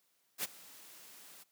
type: noise with ADSR envelope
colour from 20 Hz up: white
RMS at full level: -34 dBFS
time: 0.38-1.44 s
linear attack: 58 ms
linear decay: 24 ms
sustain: -21 dB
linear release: 16 ms
effects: white hiss -75 dBFS RMS until 1.51 s + high-pass 150 Hz 12 dB/octave